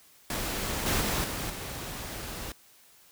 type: noise with level steps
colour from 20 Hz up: pink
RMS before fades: -32 / -27 / -29 / -34 / -38 dBFS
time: 0.3-2.52 s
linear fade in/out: 2 ms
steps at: 0.86 / 1.01 / 1.24 / 1.5 s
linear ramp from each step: 2 ms
effects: white hiss -58 dBFS RMS until 3.11 s